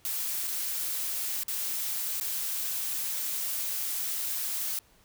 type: noise with dropouts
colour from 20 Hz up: blue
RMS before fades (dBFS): -32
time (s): 0.05-4.79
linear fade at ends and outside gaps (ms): 0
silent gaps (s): 0.472-0.476 / 1.434-1.482 / 2.2-2.21
effects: pink hiss -62 dBFS RMS until 5.04 s